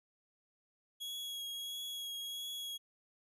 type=tone with vibrato; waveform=40% pulse; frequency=3322 Hz; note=G#7; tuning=in tune; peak=-39 dBFS; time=1-2.78 s; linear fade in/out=20 ms; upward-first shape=triangle; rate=1.5 Hz; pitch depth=19 cents each way; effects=none

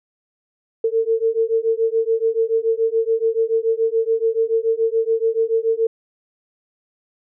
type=beating tone pair; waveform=sine; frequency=448.1 / 455.1 Hz; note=A4 / A#4; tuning=+32 / -42 cents; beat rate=7 Hz; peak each=-19 dBFS; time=0.84-5.87 s; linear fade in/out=5 ms; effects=none

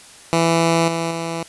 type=tone with level steps; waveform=10% pulse; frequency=166.1 Hz; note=E3; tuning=13 cents sharp; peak=-6 / -12 / -15 dBFS; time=0.33-1.43 s; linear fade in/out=0 ms; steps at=0.88 / 1.11 s; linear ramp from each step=2 ms; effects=white hiss -43 dBFS RMS until 1.48 s + resampled to 24000 Hz

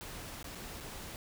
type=noise with dropouts; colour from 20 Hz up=pink; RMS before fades=-45 dBFS; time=0.01-1.16 s; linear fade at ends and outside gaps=0 ms; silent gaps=0.428-0.443 / 0.55-0.554 / 0.802-0.807 s; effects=none

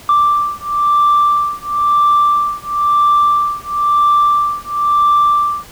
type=beating tone pair; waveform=sine; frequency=1174.7 / 1175.69 Hz; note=D6 / D6; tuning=0 / +2 cents; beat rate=0.99 Hz; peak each=-12 dBFS; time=0.09-5.65 s; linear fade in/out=2 ms; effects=tanh soft clip ceiling -5 dBFS + pink hiss -38 dBFS RMS until 5.71 s

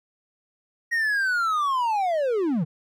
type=linear sweep; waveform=triangle; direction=down; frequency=1890 to 138.59 Hz; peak=-19 dBFS; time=0.91-2.65 s; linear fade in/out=20 ms; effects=none

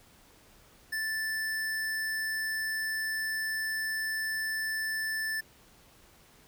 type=tone; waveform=square; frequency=1760 Hz; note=A6; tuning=in tune; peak=-31 dBFS; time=0.92-5.41 s; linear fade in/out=10 ms; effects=pink hiss -59 dBFS RMS until 6.47 s

